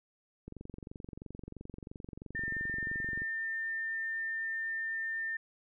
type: click train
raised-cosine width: 3 ms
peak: -31 dBFS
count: 64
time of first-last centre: 0.48-3.219 s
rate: 23 Hz
type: tone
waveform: sine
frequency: 1802 Hz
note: A6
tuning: 41 cents sharp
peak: -33 dBFS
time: 2.35-5.37 s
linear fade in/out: 5 ms
effects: none